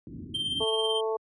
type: low-pass noise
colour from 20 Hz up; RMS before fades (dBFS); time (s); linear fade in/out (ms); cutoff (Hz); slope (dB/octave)
white; -41; 0.07-0.64; 2; 320; 48
type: tone with tremolo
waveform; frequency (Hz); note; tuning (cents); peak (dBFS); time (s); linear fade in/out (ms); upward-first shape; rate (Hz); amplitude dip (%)
triangle; 3151; G7; +8; -24; 0.34-1.01; 10; triangle; 18; 60
type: harmonic tone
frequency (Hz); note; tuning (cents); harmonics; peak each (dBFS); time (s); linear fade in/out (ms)
220.9; A3; +7; 2 / 3 / 4 / 5; -27 / -36 / -35 / -39; 0.6-1.17; 10
effects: high-pass 60 Hz 12 dB/octave + resampled to 24000 Hz